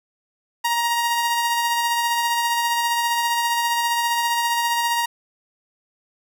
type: tone with tremolo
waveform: sawtooth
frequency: 941 Hz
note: A#5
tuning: 16 cents sharp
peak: -14 dBFS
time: 0.64-5.06 s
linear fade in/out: 10 ms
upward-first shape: sine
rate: 15 Hz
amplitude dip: 30%
effects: none